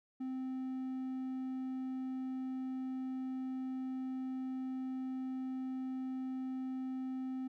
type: tone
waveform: triangle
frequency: 260 Hz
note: C4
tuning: 11 cents flat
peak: -35 dBFS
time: 0.2-7.48 s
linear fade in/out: 10 ms
effects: none